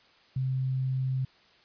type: tone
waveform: sine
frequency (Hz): 131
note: C3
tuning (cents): +2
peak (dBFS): -26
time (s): 0.36-1.25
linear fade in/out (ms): 5
effects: white hiss -60 dBFS RMS until 1.64 s + resampled to 11025 Hz